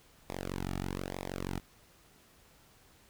sawtooth tone with flanger, 46.25 Hz, F#1, in tune, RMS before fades -38 dBFS, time 0.29-1.6 s, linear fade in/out 10 ms, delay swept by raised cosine 0.67 to 1.97 ms, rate 1.1 Hz, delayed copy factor -1, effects pink hiss -62 dBFS RMS until 3.09 s

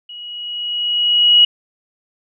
sine tone with level ramp, 2908 Hz, F#7, 31 cents flat, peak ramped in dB -31 to -5 dBFS, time 0.09-1.45 s, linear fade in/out 5 ms, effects none

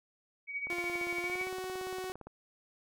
sine tone with tremolo, 2259 Hz, C#7, 32 cents sharp, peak -32 dBFS, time 0.47-1.5 s, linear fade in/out 50 ms, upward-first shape sine, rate 13 Hz, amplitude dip 65%
click train, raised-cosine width 1 ms, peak -33 dBFS, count 29, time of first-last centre 0.67-2.27 s, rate 17.5 Hz
sawtooth tone with pitch glide, 349.2 to 372.1 Hz, F4 to F#4, 0 to +10 cents, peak -33 dBFS, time 0.7-2.12 s, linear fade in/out 0 ms, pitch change +110 cents, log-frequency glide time 1.21-1.46 s
effects none

